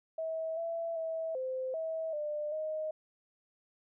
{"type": "tone with pitch steps", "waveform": "sine", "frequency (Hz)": [645, 667, 649, 518, 645, 598, 623], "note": ["E5", "E5", "E5", "C5", "E5", "D5", "D#5"], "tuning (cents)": [-38, 20, -27, -17, -38, 31, 2], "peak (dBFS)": -33, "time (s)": [0.18, 2.91], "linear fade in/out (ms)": 5, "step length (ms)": 390, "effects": []}